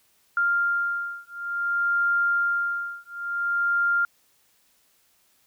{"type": "beating tone pair", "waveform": "sine", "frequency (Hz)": [1396.9, 1397.46], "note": ["F6", "F6"], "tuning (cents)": [0, 1], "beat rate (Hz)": 0.56, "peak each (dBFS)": -25, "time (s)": [0.37, 4.05], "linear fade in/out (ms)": 2, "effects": ["white hiss -64 dBFS RMS until 5.46 s"]}